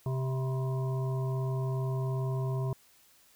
harmonic tone with a mistuned harmonic, 130.81 Hz, C3, in tune, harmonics 1 / 3 / 5 / 7 / 8, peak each -29 / -39 / -43 / -46 / -47 dBFS, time 0.06-2.73 s, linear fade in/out 2 ms, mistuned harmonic 7, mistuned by +89 cents, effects white hiss -62 dBFS RMS until 3.35 s

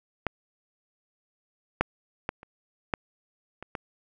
clicks, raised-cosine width 0.5 ms, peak -11 / -6 / -13 / -30 / -10 / -24 / -17 dBFS, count 7, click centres 0.267 / 1.81 / 2.291 / 2.431 / 2.938 / 3.626 / 3.752 s, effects none

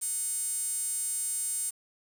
sawtooth tone with high-pass filter, 740 Hz, F#5, in tune, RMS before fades -32 dBFS, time 0.01-1.71 s, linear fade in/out 20 ms, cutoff 8700 Hz, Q 6, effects 8-bit

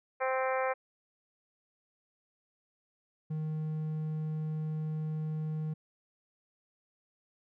harmonic tone, 261.1 Hz, C4, 3 cents flat, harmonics 2 / 3 / 4 / 5 / 6 / 7 / 8 / 9, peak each -31 / -35 / -37 / -39 / -41 / -42 / -43 / -44 dBFS, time 0.2-0.74 s, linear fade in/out 20 ms
triangle tone, 155.56 Hz, D#3, in tune, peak -30 dBFS, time 3.3-5.74 s, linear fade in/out 10 ms
effects none

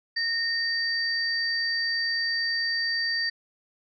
sine tone pair together, 1841 / 4650 Hz, A#6 / D8, -22 / -18 cents, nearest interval octave + major third, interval 1604 cents, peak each -27 dBFS, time 0.16-3.3 s, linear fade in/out 10 ms, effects none

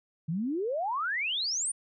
sine exponential sweep, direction up, 150 to 9620 Hz, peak -28 dBFS, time 0.28-1.72 s, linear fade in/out 10 ms, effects none

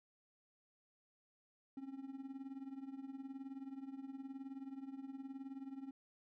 triangle tone with tremolo, 270 Hz, C#4, 45 cents flat, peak -40 dBFS, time 1.77-5.91 s, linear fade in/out 2 ms, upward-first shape triangle, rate 19 Hz, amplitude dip 85%, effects none

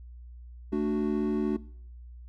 triangle chord, D major, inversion second, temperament equal, 220 / 293.7 / 370 Hz, A3 / D4 / F#4, 0 / 0 / 0 cents, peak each -28 dBFS, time 0.72-1.57 s, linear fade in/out 10 ms, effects noise-tail reverb RT60 0.6 s tail -21 dB re dry + added 60 Hz sine -43 dBFS peak until 2.28 s

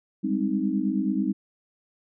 sine chord, Ab major seventh, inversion third, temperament equal with one note detuned, 196 / 205.3 / 261.6 / 311.1 Hz, G3 / Ab3 / C4 / Eb4, 0 / -20 / 0 / 0 cents, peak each -28 dBFS, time 0.23-1.33 s, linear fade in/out 20 ms, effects none

